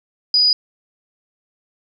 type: tone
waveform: sine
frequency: 4932 Hz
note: D#8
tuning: 16 cents flat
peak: -11 dBFS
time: 0.34-0.53 s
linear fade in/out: 2 ms
effects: none